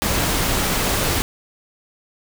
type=noise; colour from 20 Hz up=pink; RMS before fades=-20 dBFS; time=0.02-1.22 s; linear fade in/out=0 ms; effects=none